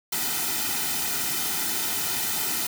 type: noise with comb filter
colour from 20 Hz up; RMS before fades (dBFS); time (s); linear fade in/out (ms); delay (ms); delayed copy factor
white; -27; 0.12-2.67; 5; 1.8; -0.75
effects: none